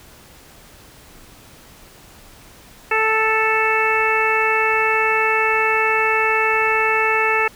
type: harmonic tone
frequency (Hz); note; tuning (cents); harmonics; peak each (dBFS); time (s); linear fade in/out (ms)
440; A4; 0; 1 / 2 / 3 / 4 / 5 / 6; -22 / -22 / -22 / -22 / -22 / -22; 2.91-7.48; 5
effects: pink hiss -45 dBFS RMS until 7.55 s